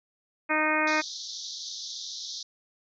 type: harmonic tone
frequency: 308.6 Hz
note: D#4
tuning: 14 cents flat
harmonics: 1 / 2 / 3 / 4 / 5 / 6 / 7 / 8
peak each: -31 / -31 / -31 / -31 / -31 / -31 / -31 / -31 dBFS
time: 0.49-1.02 s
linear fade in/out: 20 ms
type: band-pass noise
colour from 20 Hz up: pink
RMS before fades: -38 dBFS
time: 0.87-2.43 s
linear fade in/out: 5 ms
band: 3500 to 6300 Hz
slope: 96 dB/octave
effects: none